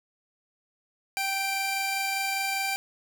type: tone pair together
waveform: sawtooth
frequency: 779 / 2362 Hz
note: G5 / D7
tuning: -11 / +9 cents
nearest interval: octave + perfect fifth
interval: 1920 cents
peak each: -26 dBFS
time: 1.17-2.76 s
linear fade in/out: 0 ms
effects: none